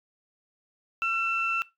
sine tone pair together, 1354 / 2677 Hz, E6 / E7, +46 / +26 cents, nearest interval octave, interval 1180 cents, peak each -27 / -26 dBFS, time 1.02-1.62 s, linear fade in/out 0 ms, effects noise-tail reverb RT60 0.2 s tail -19 dB re dry + tanh soft clip ceiling -17 dBFS

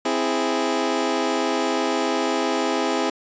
20% pulse chord, C augmented, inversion none, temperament equal, 261.6 / 329.6 / 415.3 Hz, C4 / E4 / G#4, 0 / 0 / 0 cents, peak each -20 dBFS, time 0.05-3.1 s, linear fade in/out 5 ms, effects resampled to 16000 Hz

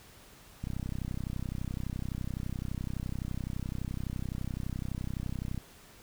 click train, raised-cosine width 5 ms, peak -23 dBFS, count 158, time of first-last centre 0.64-5.577 s, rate 31.8 Hz, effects pink hiss -55 dBFS RMS until 6.02 s

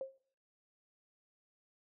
sine tone with exponential decay, 534 Hz, C5, 35 cents sharp, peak -34 dBFS, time 0.01-0.18 s, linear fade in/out 1 ms, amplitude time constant 36 ms, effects noise-tail reverb RT60 0.6 s tail -23 dB re dry

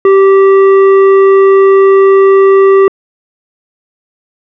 sine tone with hard clipping, 389.2 Hz, G4, 12 cents flat, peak -4 dBFS, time 0.05-2.88 s, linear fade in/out 2 ms, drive 11 dB, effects low-pass 2000 Hz 12 dB/octave

